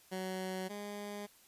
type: tone pair in turn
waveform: 15% pulse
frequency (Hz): 187 / 205.3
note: F#3 / G#3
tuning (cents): +19 / -20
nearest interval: major second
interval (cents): 161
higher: second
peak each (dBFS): -31 / -35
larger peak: first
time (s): 0.11-0.69 / 0.69-1.27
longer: neither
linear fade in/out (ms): 20
effects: white hiss -63 dBFS RMS until 1.47 s + resampled to 32000 Hz